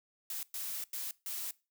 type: noise bursts at uneven times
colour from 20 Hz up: blue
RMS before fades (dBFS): -39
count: 4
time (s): 0.3-0.43 / 0.54-0.84 / 0.93-1.11 / 1.26-1.51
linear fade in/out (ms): 2
effects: noise-tail reverb RT60 0.3 s tail -22 dB re dry